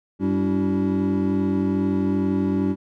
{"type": "tone cluster", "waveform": "triangle", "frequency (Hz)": [96.4, 195.1, 285.3, 327.7, 378.3], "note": ["G2", "G3", "C#4", "E4", "F#4"], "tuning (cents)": [-28, -8, 50, -10, 38], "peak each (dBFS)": [-28, -21, -21, -27, -27], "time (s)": [0.19, 2.76], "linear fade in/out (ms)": 50, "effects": []}